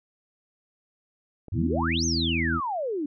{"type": "click", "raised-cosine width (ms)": 2, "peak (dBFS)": -29, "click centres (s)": 1.483}
{"type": "exponential two-way sweep", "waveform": "sine", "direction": "up then down", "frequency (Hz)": [84, 6520, 277.6], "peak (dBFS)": -26, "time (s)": [1.52, 3.06], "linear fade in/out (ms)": 5, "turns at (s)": 2.05}
{"type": "harmonic tone", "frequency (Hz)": 82.41, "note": "E2", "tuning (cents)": 0, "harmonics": [1, 2, 3, 4], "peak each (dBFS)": [-29, -32, -29, -31], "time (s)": [1.53, 2.61], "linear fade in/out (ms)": 50}
{"effects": []}